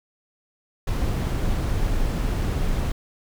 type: noise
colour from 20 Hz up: brown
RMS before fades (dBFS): -23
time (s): 0.87-2.92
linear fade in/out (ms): 5
effects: none